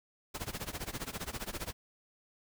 pink noise with tremolo, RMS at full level -37 dBFS, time 0.34-1.73 s, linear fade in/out 10 ms, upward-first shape sine, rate 15 Hz, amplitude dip 90%, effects none

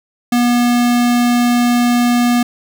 square tone, 241.7 Hz, B3, 37 cents flat, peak -11 dBFS, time 0.32-2.43 s, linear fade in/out 5 ms, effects none

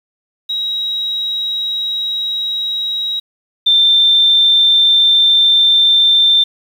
sine tone pair in turn, 3830 / 3573 Hz, A#7 / A7, +46 / +26 cents, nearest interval minor second, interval 120 cents, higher first, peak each -16 / -7 dBFS, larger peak second, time 0.49-3.2 / 3.66-6.44 s, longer second, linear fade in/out 10 ms, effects 7-bit

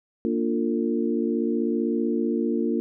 sine chord, Bb major seventh, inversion none, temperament equal with one note detuned, 233.1 / 293.7 / 349.2 / 451.1 Hz, Bb3 / D4 / F4 / A4, 0 / 0 / 0 / +43 cents, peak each -25 / -28 / -27 / -30 dBFS, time 0.25-2.8 s, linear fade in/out 0 ms, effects none

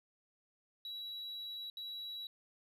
sine tone bursts at uneven times, 3903 Hz, B7, 21 cents flat, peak -39 dBFS, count 2, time 0.85-1.7 / 1.77-2.27 s, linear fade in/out 2 ms, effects tanh soft clip ceiling -41 dBFS

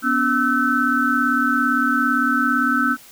sine tone cluster, 246.8 / 284.5 / 1313 / 1516 Hz, B3 / C#4 / E6 / F#6, -1 / +45 / -7 / +42 cents, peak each -22 / -24 / -20 / -20 dBFS, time 0.02-2.97 s, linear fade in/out 50 ms, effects white hiss -45 dBFS RMS until 3.11 s

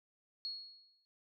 sine tone with exponential decay, 4324 Hz, C#8, 44 cents flat, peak -36 dBFS, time 0.45-1.05 s, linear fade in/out 0 ms, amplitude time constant 130 ms, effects none

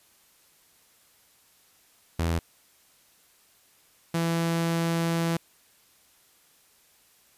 sawtooth tone pair in turn, 83.2 / 166.82 Hz, E2 / E3, +17 / +21 cents, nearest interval octave, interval 1204 cents, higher second, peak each -20 / -20 dBFS, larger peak neither, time 2.19-2.39 / 4.14-5.37 s, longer second, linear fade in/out 5 ms, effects white hiss -61 dBFS RMS until 7.37 s + resampled to 32000 Hz

